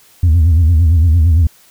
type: tone with vibrato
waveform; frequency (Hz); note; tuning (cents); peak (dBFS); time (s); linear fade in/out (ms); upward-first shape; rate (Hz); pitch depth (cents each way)
sine; 82.3; E2; -2; -4; 0.23-1.47; 5; sine; 8.8; 130
effects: tanh soft clip ceiling -5 dBFS + white hiss -47 dBFS RMS until 1.7 s